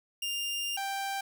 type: tone pair in turn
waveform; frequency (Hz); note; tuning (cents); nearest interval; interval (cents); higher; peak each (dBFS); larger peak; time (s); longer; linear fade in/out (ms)
sawtooth; 2801 / 786; F7 / G5; +4 / +4; octave + minor seventh; 2200; first; -28; neither; 0.22-0.77 / 0.77-1.21; first; 5
effects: none